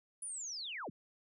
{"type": "linear sweep", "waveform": "sine", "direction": "down", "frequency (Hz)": [10000, 92.5], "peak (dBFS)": -40, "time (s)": [0.22, 0.9], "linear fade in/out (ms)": 5, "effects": []}